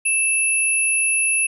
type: tone pair together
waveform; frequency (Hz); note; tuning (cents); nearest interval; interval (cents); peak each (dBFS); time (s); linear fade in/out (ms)
sine; 2637 / 10548; E7 / E9; 0 / 0; 2 octaves; 2400; -19; 0.05-1.47; 10
effects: none